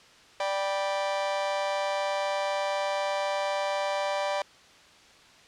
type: chord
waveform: 40% pulse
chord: G major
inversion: second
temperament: just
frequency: 588 / 784 / 980 Hz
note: D5 / G5 / B5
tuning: +2 / 0 / -14 cents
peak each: -28 / -32 / -33 dBFS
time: 0.4-4.42 s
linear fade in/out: 2 ms
effects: white hiss -54 dBFS RMS until 5.47 s + low-pass 5000 Hz 12 dB/octave